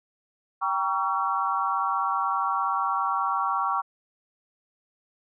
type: chord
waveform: sine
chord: G diminished seventh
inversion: none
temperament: just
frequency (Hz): 784 / 940.8 / 1128.9 / 1354.7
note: G5 / Bb5 / Db6 / Fb6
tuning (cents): 0 / +16 / +31 / +47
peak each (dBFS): -30 / -30 / -26 / -30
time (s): 0.61-3.82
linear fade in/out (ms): 20
effects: none